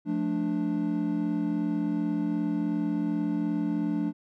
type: chord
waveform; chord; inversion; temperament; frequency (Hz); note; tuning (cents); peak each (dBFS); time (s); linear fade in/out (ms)
triangle; D minor; first; equal with one note detuned; 174.61 / 217.3 / 293.7; F3 / A3 / D4; 0 / -21 / 0; -30 / -29 / -26; 0.05-4.13; 50
effects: none

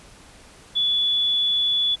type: tone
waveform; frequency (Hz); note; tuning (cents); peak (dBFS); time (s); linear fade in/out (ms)
sine; 3432; A7; -44; -18; 0.75-1.96; 20
effects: pink hiss -48 dBFS RMS until 2 s + resampled to 24000 Hz

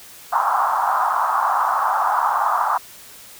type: band-pass noise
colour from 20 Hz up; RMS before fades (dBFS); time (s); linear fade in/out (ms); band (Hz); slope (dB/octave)
pink; -19; 0.32-2.78; 10; 780 to 1300; 48
effects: white hiss -42 dBFS RMS until 3.39 s

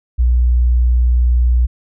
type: tone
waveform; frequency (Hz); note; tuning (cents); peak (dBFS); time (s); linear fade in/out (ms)
sine; 60.7; B1; -29; -9; 0.18-1.67; 20
effects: none

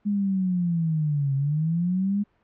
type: linear two-way sweep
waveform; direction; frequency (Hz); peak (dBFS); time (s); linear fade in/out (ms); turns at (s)
sine; down then up; 207.7 to 135.1 to 207.7; -21; 0.05-2.24; 20; 1.35
effects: pink hiss -66 dBFS RMS until 2.43 s + low-pass 2000 Hz 12 dB/octave

